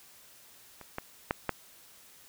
clicks, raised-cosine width 0.5 ms, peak -30 / -19 / -12 / -13 dBFS, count 4, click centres 0.813 / 0.984 / 1.309 / 1.493 s, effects white hiss -56 dBFS RMS until 2.28 s

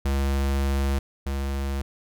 square tone pair in turn, 68.7 / 68.7 Hz, C#2 / C#2, -15 / -15 cents, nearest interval unison, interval 0 cents, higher neither, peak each -22 / -26 dBFS, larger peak first, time 0.05-0.99 / 1.26-1.82 s, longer first, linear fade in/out 5 ms, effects none

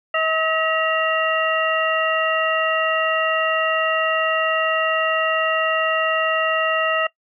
harmonic tone with a mistuned harmonic, 640 Hz, D#5, 49 cents sharp, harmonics 1 / 2 / 3 / 4, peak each -22 / -22 / -24 / -23 dBFS, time 0.14-7.07 s, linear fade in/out 5 ms, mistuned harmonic 4, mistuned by +140 cents, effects noise-tail reverb RT60 0.1 s tail -21 dB re dry

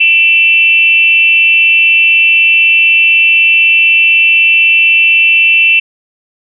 sine tone with frequency modulation, 2676 Hz, E7, 25 cents sharp, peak -4 dBFS, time 0-5.8 s, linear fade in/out 10 ms, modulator 313 Hz, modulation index 0.47, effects none

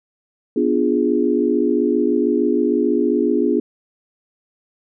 sine chord, B diminished seventh, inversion none, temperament equal, 246.9 / 293.7 / 349.2 / 415.3 Hz, B3 / D4 / F4 / Ab4, 0 / 0 / 0 / 0 cents, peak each -20 dBFS, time 0.56-3.6 s, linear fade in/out 5 ms, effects none

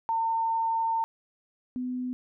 sine tone pair in turn, 906 / 251.2 Hz, A#5 / B3, -50 / +30 cents, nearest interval octave + minor seventh, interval 2220 cents, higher first, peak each -24 / -29 dBFS, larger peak first, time 0.09-1.04 / 1.76-2.13 s, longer first, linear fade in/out 0 ms, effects none

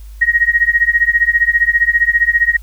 sine tone with tremolo, 1884 Hz, A#6, 18 cents sharp, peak -5 dBFS, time 0.21-2.57 s, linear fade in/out 10 ms, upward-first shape triangle, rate 15 Hz, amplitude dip 100%, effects added 51 Hz sine -30 dBFS peak until 2.62 s + white hiss -50 dBFS RMS until 2.62 s

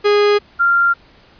45% pulse / sine tone pair in turn, 412.6 / 1387.8 Hz, G#4 / F6, -11 / -11 cents, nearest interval octave + major sixth, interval 2100 cents, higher second, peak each -10 dBFS, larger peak neither, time 0.04-0.39 / 0.59-0.94 s, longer neither, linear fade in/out 20 ms, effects pink hiss -48 dBFS RMS until 1.39 s + resampled to 11025 Hz

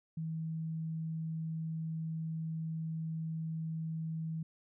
sine tone, 160.9 Hz, E3, 42 cents flat, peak -35 dBFS, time 0.17-4.43 s, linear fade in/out 5 ms, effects none

